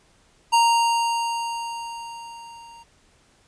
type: tone with level ramp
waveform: square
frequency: 930 Hz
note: A#5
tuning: 4 cents flat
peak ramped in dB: -14 to -44 dBFS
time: 0.52-2.84 s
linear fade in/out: 20 ms
effects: pink hiss -59 dBFS RMS until 3.47 s + resampled to 22050 Hz